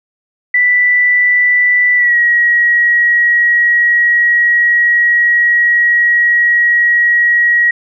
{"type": "tone with pitch glide", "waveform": "sine", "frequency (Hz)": [1975.5, 1903.8], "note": ["B6", "A#6"], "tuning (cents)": [0, 36], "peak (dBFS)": -7, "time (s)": [0.54, 7.71], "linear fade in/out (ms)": 5, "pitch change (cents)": -64, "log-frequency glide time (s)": [1.96, 2.16], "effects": []}